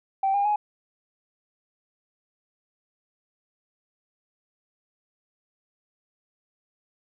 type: tone with pitch steps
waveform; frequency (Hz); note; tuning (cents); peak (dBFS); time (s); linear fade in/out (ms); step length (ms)
sine; 777 / 806.3 / 836.6; G5 / G5 / G#5; -16 / +49 / +12; -19; 0.23-0.56; 5; 110
effects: tanh soft clip ceiling -16 dBFS